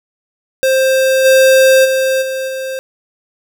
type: tone with level steps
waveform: square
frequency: 527 Hz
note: C5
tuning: 12 cents sharp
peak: -10 / -6 / -12 / -18 / -20 dBFS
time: 0.63-2.79 s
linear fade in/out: 0 ms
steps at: 1.24 / 1.84 / 2.21 / 2.47 s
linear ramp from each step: 20 ms
effects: none